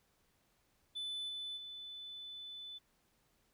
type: tone with level steps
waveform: sine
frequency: 3500 Hz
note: A7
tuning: 10 cents flat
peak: -36 / -39 / -45 dBFS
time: 0.95-2.79 s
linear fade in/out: 20 ms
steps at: 1.28 / 1.56 s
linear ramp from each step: 20 ms
effects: tanh soft clip ceiling -38 dBFS + pink hiss -75 dBFS RMS until 3.53 s